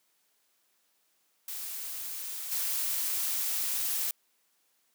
blue noise with level steps, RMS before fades -38 / -31 dBFS, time 1.48-4.11 s, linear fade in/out 2 ms, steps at 2.51 s, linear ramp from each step 10 ms, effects white hiss -72 dBFS RMS until 4.94 s + high-pass 200 Hz 12 dB/octave

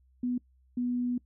sine tone pair in turn, 246.9 / 245.5 Hz, B3 / B3, 0 / -10 cents, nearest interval unison, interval 10 cents, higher first, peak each -27 dBFS, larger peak neither, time 0.23-0.38 / 0.77-1.18 s, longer second, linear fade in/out 5 ms, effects noise-tail reverb RT60 0.1 s tail -22 dB re dry + added 64 Hz sine -61 dBFS peak until 1.25 s

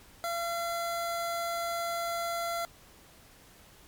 25% pulse tone, 682 Hz, F5, 41 cents flat, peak -27 dBFS, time 0.24-2.65 s, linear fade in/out 0 ms, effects pink hiss -56 dBFS RMS until 3.87 s + MP3 96 kbps

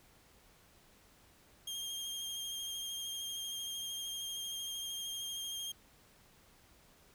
sawtooth tone with vibrato, 3213 Hz, G7, 42 cents sharp, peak -36 dBFS, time 1.67-5.72 s, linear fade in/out 5 ms, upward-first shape sine, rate 13 Hz, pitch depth 20 cents each way, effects pink hiss -64 dBFS RMS until 7.14 s

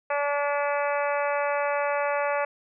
harmonic tone, 287.6 Hz, D4, 36 cents flat, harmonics 2 / 3 / 4 / 5 / 6 / 7 / 8 / 9, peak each -26 / -30 / -32 / -34 / -36 / -37 / -38 / -39 dBFS, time 0.1-2.45 s, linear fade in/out 5 ms, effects none

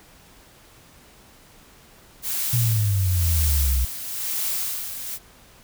blue noise with tremolo, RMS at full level -25 dBFS, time 2.22-5.19 s, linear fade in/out 50 ms, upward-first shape sine, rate 1 Hz, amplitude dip 60%
sine exponential sweep, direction down, 122.5 to 61.74 Hz, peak -18 dBFS, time 2.53-3.85 s, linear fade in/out 5 ms
effects pink hiss -51 dBFS RMS until 5.63 s

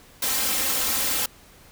white noise with comb filter, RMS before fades -24 dBFS, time 0.22-1.26 s, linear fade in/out 5 ms, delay 3.8 ms, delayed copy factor +0.95, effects pink hiss -51 dBFS RMS until 1.71 s

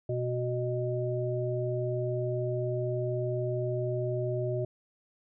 harmonic tone, 123.47 Hz, B2, in tune, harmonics 1 / 3 / 5, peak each -31 / -33 / -34 dBFS, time 0.09-4.65 s, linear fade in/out 5 ms, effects none

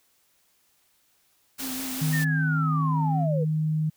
white noise, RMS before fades -34 dBFS, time 1.58-2.25 s, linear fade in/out 20 ms
triangle tone with vibrato, 261.6 Hz, C4, in tune, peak -31 dBFS, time 1.59-3.28 s, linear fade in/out 50 ms, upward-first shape triangle, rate 5.2 Hz, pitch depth 41 cents each way
sine tone, 155.56 Hz, D#3, in tune, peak -22 dBFS, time 2.01-3.9 s, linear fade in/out 10 ms
sine linear sweep, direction down, 1864.7 to 454.6 Hz, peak -27 dBFS, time 2.12-3.45 s, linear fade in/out 20 ms
effects white hiss -66 dBFS RMS until 3.96 s

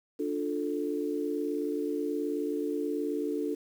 sine chord, D minor, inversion none, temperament just, 293.7 / 352.4 / 440.5 Hz, D4 / F4 / A4, 0 / +16 / +2 cents, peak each -32 / -35 / -33 dBFS, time 0.19-3.55 s, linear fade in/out 10 ms, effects 9-bit

